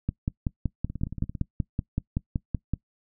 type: two click trains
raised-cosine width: 5 ms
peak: -22 / -13 dBFS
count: 9 / 15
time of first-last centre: 0.9-1.352 / 0.09-2.737 s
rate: 17.7 / 5.29 Hz
effects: noise-tail reverb RT60 0.1 s tail -22 dB re dry